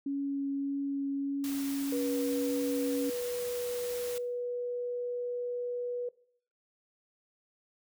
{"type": "tone with vibrato", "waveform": "sine", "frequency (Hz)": 278.3, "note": "C#4", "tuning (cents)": 7, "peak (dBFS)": -30, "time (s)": [0.06, 3.1], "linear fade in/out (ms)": 5, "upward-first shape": "triangle", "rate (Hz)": 1.7, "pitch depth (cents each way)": 8}
{"type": "noise", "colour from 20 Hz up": "white", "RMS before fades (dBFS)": -43, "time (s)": [1.44, 4.18], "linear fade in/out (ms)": 0}
{"type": "tone with pitch glide", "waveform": "sine", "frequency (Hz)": [484.7, 488.1], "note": ["B4", "B4"], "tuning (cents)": [-32, -20], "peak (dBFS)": -32, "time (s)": [1.92, 6.09], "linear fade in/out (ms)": 5, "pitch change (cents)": 12, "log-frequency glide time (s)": [2.26, 2.52]}
{"effects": ["noise-tail reverb RT60 0.6 s tail -20 dB re dry"]}